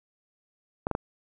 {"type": "clicks", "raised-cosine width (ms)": 1, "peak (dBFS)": -13, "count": 3, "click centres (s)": [0.869, 0.913, 0.951], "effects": []}